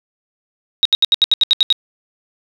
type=tone bursts; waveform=sine; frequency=3787 Hz; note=A#7; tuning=27 cents sharp; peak=-8 dBFS; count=10; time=0.83-1.726 s; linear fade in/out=0 ms; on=23 ms; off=74 ms; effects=none